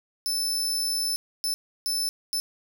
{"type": "tone bursts at uneven times", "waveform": "sawtooth", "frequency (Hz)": 5274, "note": "E8", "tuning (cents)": 0, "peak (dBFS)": -22, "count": 4, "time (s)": [[0.26, 1.16], [1.44, 1.54], [1.86, 2.09], [2.33, 2.4]], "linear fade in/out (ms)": 0, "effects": []}